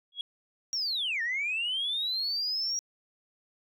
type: tone with exponential growth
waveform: sine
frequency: 3322 Hz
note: G#7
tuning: in tune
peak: -26 dBFS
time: 0.12-0.21 s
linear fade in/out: 2 ms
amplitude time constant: 18 ms
type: linear two-way sweep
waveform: sine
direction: down then up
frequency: 5710 to 1782 to 5710 Hz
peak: -27 dBFS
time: 0.73-2.79 s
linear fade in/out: 0 ms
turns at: 1.22 s
effects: tanh soft clip ceiling -24 dBFS